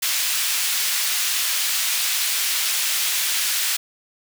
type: high-pass noise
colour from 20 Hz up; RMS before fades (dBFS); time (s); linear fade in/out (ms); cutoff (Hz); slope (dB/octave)
pink; -22; 0.02-3.77; 10; 2500; 12
effects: none